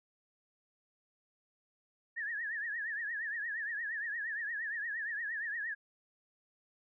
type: tone with vibrato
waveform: sine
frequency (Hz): 1767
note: A6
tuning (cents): +7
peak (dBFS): -35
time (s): 2.16-5.75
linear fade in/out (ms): 20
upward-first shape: triangle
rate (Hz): 8.6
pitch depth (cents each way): 150
effects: none